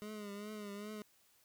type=tone with vibrato; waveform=25% pulse; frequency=207.7 Hz; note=G#3; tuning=in tune; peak=-40 dBFS; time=0.02-1.02 s; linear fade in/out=0 ms; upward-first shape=triangle; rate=2.5 Hz; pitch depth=68 cents each way; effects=white hiss -70 dBFS RMS until 1.44 s